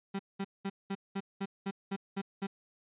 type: tone bursts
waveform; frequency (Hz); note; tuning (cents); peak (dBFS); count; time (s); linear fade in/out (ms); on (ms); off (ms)
35% pulse; 196; G3; 0; -31; 10; 0.14-2.47; 10; 53; 200
effects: resampled to 8000 Hz